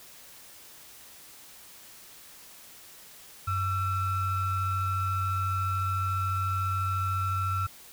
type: ring-modulated tone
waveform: triangle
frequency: 624 Hz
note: D#5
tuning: 5 cents sharp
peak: -21 dBFS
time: 3.47-7.67 s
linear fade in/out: 10 ms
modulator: 719 Hz
effects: white hiss -50 dBFS RMS until 7.92 s